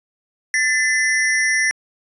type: ring-modulated tone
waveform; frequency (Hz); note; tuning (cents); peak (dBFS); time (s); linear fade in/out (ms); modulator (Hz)
square; 1900; A#6; +33; -13; 0.54-1.71; 0; 131
effects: resampled to 24000 Hz